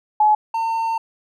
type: tone pair in turn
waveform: sine / triangle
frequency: 850 / 906 Hz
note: G#5 / A#5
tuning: +40 / -50 cents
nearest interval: minor second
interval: 110 cents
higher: second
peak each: -11 / -17 dBFS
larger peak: first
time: 0.2-0.35 / 0.54-0.98 s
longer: second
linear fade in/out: 5 ms
effects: none